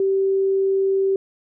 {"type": "tone", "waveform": "sine", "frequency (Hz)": 387.6, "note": "G4", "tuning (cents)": -20, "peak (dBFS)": -16, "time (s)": [0, 1.16], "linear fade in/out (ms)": 2, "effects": []}